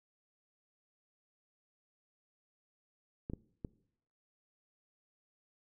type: clicks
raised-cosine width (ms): 3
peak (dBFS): -26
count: 3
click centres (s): 3.299 / 3.335 / 3.648
effects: noise-tail reverb RT60 0.7 s tail -22 dB re dry